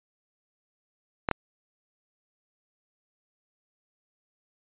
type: clicks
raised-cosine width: 0.5 ms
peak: -9 dBFS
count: 2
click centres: 1.288 / 1.313 s
effects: resampled to 8000 Hz